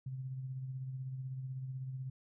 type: tone with tremolo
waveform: sine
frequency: 131 Hz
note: C3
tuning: 2 cents sharp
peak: -37 dBFS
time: 0.06-2.1 s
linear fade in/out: 5 ms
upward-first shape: sine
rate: 16 Hz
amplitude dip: 40%
effects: none